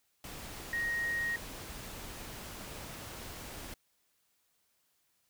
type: tone in noise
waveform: sine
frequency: 1875 Hz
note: A#6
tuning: 10 cents sharp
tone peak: -31 dBFS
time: 0.73-1.36 s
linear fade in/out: 2 ms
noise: pink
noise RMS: -45 dBFS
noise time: 0.24-3.74 s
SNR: +11 dB
effects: white hiss -75 dBFS RMS until 5.29 s